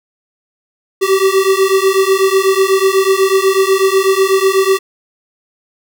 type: beating tone pair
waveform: square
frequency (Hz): 381.3 / 389.4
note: G4 / G4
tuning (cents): -48 / -12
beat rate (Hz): 8.1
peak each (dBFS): -13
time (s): 1.01-4.79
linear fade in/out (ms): 20
effects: none